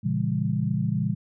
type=chord; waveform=sine; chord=A# diminished seventh; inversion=none; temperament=just; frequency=116.54 / 139.85 / 167.82 / 201.4 Hz; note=A#2 / C#3 / E3 / G3; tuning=0 / +16 / +31 / +47 cents; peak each=-28 dBFS; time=0.03-1.15 s; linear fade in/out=20 ms; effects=none